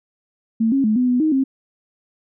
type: tone with pitch steps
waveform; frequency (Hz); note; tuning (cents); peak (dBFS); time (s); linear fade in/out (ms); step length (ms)
sine; 224.7 / 272.4 / 215.4 / 250.6 / 247.7 / 312.3 / 267.4; A3 / C#4 / A3 / B3 / B3 / D#4 / C4; +37 / -30 / -37 / +25 / +5 / +7 / +38; -14; 0.6-1.44; 10; 120
effects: none